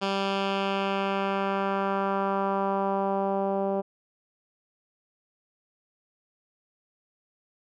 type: tone with low-pass filter sweep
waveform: 10% pulse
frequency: 195.9 Hz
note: G3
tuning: 1 cent flat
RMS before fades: -27 dBFS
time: 0.01-3.82 s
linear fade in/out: 20 ms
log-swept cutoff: 4100 to 610 Hz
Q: 1.5
effects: none